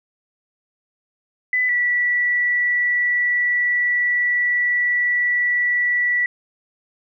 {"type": "tone pair in turn", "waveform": "sine", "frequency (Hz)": [2000, 1954.3], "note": ["B6", "B6"], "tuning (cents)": [21, -19], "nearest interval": "unison", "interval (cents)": 40, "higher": "first", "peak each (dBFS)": -16, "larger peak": "neither", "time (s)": [[1.53, 1.69], [1.69, 6.26]], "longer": "second", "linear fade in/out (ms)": 2, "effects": []}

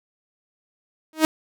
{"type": "tone with exponential growth", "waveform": "sawtooth", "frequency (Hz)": 314.7, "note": "D#4", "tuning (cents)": 20, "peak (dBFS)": -7, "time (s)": [1.13, 1.25], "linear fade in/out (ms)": 1, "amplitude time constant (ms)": 24, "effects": []}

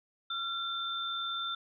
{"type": "tone pair together", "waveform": "sine", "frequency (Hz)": [1369, 3561], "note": ["F6", "A7"], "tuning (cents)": [-35, 20], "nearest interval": "octave + perfect fourth", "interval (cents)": 1655, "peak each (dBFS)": [-36, -35], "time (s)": [0.3, 1.55], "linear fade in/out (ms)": 5, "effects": []}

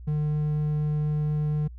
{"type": "tone", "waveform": "triangle", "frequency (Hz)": 150.7, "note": "D3", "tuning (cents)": 45, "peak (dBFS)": -21, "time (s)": [0.07, 1.68], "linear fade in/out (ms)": 10, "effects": ["added 60 Hz sine -39 dBFS peak until 1.78 s"]}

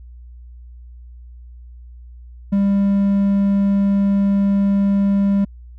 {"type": "tone", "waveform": "triangle", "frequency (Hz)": 198.9, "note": "G3", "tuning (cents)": 25, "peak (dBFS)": -11, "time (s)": [2.52, 5.45], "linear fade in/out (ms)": 10, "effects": ["added 60 Hz sine -36 dBFS peak until 5.78 s"]}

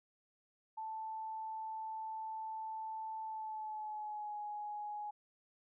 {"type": "tone with pitch glide", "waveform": "sine", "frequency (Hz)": [880, 835.9], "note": ["A5", "G#5"], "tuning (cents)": [0, 11], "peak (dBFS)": -40, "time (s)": [0.77, 5.11], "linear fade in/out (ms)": 10, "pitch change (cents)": -89, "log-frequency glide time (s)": [3.23, 4.36], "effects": []}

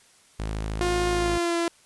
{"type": "tone", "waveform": "sawtooth", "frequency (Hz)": 53.4, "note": "G#1", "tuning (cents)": 49, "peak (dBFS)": -24, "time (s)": [0.39, 1.38], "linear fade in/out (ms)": 10}
{"type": "tone with pitch glide", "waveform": "sawtooth", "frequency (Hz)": [354.9, 338.9], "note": ["F4", "E4"], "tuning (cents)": [28, 48], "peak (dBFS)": -19, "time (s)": [0.81, 1.68], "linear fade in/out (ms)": 0, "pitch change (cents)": -80, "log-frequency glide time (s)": [1.1, 1.57]}
{"effects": ["white hiss -57 dBFS RMS until 1.85 s", "resampled to 24000 Hz"]}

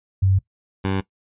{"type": "tone pair in turn", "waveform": ["sine", "15% pulse"], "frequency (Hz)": [95.7, 96.19], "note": ["G2", "G2"], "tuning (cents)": [-41, -32], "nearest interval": "unison", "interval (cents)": 9, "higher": "second", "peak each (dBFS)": -14, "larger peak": "neither", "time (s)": [[0.22, 0.39], [0.84, 1.01]], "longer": "neither", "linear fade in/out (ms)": 10, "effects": ["noise-tail reverb RT60 0.1 s tail -18 dB re dry", "resampled to 8000 Hz"]}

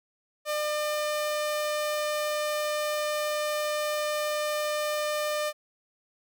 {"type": "tone", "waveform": "sawtooth", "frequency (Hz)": 601, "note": "D5", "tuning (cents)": 40, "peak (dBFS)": -23, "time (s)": [0.45, 5.53], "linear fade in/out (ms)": 50, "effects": []}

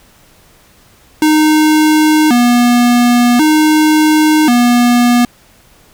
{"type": "tone with vibrato", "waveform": "square", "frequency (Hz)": 273.1, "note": "C#4", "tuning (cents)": -26, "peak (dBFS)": -7, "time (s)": [1.22, 5.25], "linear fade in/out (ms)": 2, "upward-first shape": "square", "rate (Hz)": 0.46, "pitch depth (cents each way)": 210, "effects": ["pink hiss -46 dBFS RMS until 5.93 s"]}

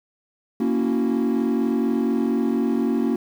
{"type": "chord", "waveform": "triangle", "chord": "F# dominant seventh", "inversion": "first", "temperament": "equal", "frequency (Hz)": [233.1, 277.2, 329.6, 370], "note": ["A#3", "C#4", "E4", "F#4"], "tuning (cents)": [0, 0, 0, 0], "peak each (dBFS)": [-19, -21, -25, -24], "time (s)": [0.6, 3.16], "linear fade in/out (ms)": 5, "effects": ["tanh soft clip ceiling -12 dBFS", "8-bit"]}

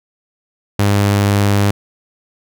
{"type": "tone", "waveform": "sawtooth", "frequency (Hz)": 101.2, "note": "G#2", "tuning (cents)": -44, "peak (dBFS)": -7, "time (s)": [0.79, 1.71], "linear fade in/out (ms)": 5, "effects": []}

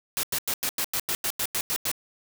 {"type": "noise bursts", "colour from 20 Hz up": "white", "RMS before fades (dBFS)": -27, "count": 12, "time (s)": [0.17, 1.915], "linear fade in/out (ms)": 0, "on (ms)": 62, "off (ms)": 91, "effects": []}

